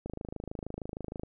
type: click train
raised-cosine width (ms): 2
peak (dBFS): -24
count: 32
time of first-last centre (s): 0.06-1.234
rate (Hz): 26.4
effects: none